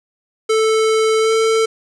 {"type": "tone with pitch glide", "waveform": "square", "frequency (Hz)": [440, 445.6], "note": ["A4", "A4"], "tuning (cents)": [0, 22], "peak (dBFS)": -13, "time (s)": [0.49, 1.66], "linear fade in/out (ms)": 10, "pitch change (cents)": 22, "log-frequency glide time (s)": [1.2, 1.32], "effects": ["resampled to 22050 Hz", "7-bit"]}